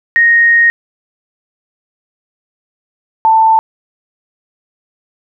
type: tone pair in turn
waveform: sine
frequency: 1864.7 / 888.2 Hz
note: A#6 / A5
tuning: 0 / +16 cents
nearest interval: octave + minor second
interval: 1284 cents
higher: first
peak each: -5 dBFS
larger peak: neither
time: 0.16-0.7 / 3.25-3.59 s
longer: first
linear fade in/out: 0 ms
effects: none